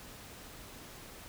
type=silence; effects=pink hiss -50 dBFS RMS until 1.28 s